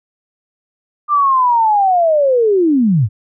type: linear sweep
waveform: sine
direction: down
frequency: 1200 to 91.3 Hz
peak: -9 dBFS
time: 1.08-3.09 s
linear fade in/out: 50 ms
effects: none